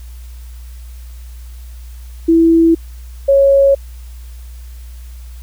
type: tone pair in turn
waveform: sine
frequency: 330 / 552.1 Hz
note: E4 / C#5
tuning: +2 / -7 cents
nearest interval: major sixth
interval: 891 cents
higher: second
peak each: -6 dBFS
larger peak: neither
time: 2.28-2.75 / 3.28-3.75 s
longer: neither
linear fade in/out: 10 ms
effects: added 60 Hz sine -29 dBFS peak until 5.42 s + white hiss -47 dBFS RMS until 5.42 s